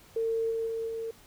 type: tone with level steps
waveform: sine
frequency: 452.9 Hz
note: A#4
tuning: 50 cents flat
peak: -26 / -28 / -30 / -32 dBFS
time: 0.16-1.11 s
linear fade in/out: 5 ms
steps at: 0.5 / 0.66 / 0.87 s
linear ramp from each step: 20 ms
effects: pink hiss -56 dBFS RMS until 1.26 s